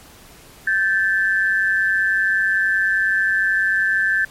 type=tone pair together; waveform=sine; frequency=1556.4 / 1747 Hz; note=G6 / A6; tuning=-13 / -13 cents; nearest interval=major second; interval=200 cents; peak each=-18 dBFS; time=0.67-4.25 s; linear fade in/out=5 ms; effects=pink hiss -45 dBFS RMS until 4.3 s + MP3 64 kbps